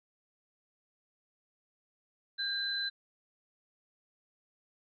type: tone pair together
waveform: sine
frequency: 1600 / 4032 Hz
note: G6 / B7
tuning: +35 / +35 cents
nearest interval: octave + major third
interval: 1600 cents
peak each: -36 / -33 dBFS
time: 2.38-2.9 s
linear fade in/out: 20 ms
effects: none